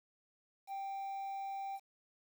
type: tone with quantisation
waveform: triangle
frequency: 784 Hz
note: G5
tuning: in tune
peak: -37 dBFS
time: 0.67-1.8 s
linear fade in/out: 50 ms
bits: 10
effects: none